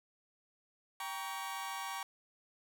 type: chord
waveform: sawtooth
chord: G diminished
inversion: none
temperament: just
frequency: 784 / 940.8 / 1128.9 Hz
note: G5 / Bb5 / Db6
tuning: 0 / +16 / +31 cents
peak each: -40 / -40 / -39 dBFS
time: 1-2.03 s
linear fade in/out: 2 ms
effects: none